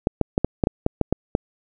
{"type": "clicks", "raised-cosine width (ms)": 2, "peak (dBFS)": -4, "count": 10, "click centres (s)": [0.071, 0.213, 0.379, 0.446, 0.638, 0.671, 0.864, 1.013, 1.126, 1.351], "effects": []}